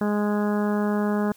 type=harmonic tone; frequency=207.7 Hz; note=G#3; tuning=in tune; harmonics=1 / 2 / 3 / 4 / 5 / 6 / 7 / 8; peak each=-22 / -28 / -32 / -34 / -36 / -38 / -39 / -40 dBFS; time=0.01-1.32 s; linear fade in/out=2 ms; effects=white hiss -55 dBFS RMS until 1.36 s